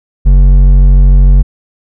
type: tone with hard clipping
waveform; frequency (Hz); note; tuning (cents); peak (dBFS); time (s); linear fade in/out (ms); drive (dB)
sine; 46.66; F#1; +15; -3; 0.25-1.43; 20; 7
effects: none